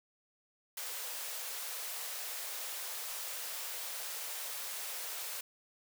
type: high-pass noise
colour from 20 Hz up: white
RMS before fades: -41 dBFS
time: 0.77-5.41 s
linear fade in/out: 5 ms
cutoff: 440 Hz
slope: 48 dB/octave
effects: none